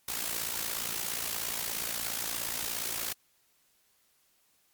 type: noise with amplitude modulation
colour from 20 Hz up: white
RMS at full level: -31 dBFS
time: 0.08-3.13 s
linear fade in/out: 5 ms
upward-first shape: sine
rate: 57 Hz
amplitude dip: 70%
effects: white hiss -69 dBFS RMS until 4.73 s + MP3 96 kbps